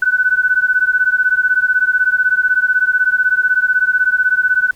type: beating tone pair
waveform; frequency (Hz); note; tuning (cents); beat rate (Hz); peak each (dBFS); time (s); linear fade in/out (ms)
sine; 1491 / 1507; F#6 / F#6; +13 / +31; 16; -14; 0.02-4.71; 5
effects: pink hiss -49 dBFS RMS until 4.75 s